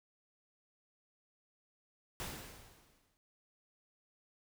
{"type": "noise with exponential decay", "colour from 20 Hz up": "pink", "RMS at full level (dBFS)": -40, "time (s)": [2.2, 3.17], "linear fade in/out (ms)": 0, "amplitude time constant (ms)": 210, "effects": []}